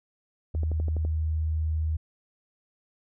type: tone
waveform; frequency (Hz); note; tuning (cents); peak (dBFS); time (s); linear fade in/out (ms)
sine; 78.7; D#2; +20; -24; 0.54-1.97; 10
type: click train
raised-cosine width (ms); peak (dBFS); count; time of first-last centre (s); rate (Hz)
2; -24; 7; 0.55-1.05; 12
effects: none